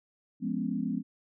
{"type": "chord", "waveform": "sine", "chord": "C# dominant seventh", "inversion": "first", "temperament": "just", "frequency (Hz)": [173.24, 207.9, 249.5, 277.2], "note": ["E#3", "G#3", "B3", "C#4"], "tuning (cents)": [-14, 2, 18, 0], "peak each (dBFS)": [-36, -33, -33, -36], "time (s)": [0.4, 1.03], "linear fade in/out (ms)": 50, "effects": []}